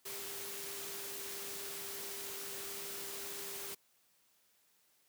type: tone in noise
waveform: sine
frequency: 397.9 Hz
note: G4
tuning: 26 cents sharp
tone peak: -51 dBFS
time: 0.05-3.75 s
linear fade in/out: 10 ms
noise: white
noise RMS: -44 dBFS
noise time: 0.05-3.75 s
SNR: -10 dB
effects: white hiss -72 dBFS RMS until 5.08 s + high-pass 100 Hz 12 dB/octave